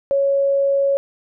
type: tone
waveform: sine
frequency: 554.4 Hz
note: C#5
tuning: in tune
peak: -14 dBFS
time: 0.11-0.97 s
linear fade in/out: 0 ms
effects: none